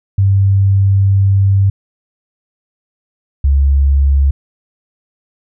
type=tone pair in turn; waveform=sine; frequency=98 / 69.3 Hz; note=G2 / C#2; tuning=0 / 0 cents; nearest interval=tritone; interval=600 cents; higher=first; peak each=-7 dBFS; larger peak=neither; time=0.18-1.7 / 3.44-4.31 s; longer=first; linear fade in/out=5 ms; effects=none